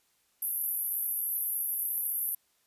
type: band-pass noise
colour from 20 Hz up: white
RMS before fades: -32 dBFS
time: 0.42-2.35 s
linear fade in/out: 5 ms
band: 11000 to 13000 Hz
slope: 96 dB/octave
effects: white hiss -71 dBFS RMS until 2.66 s + resampled to 32000 Hz